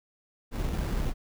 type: noise with sample-and-hold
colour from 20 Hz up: brown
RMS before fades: -29 dBFS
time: 0.51-1.14 s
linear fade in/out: 50 ms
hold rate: 3150 Hz
effects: none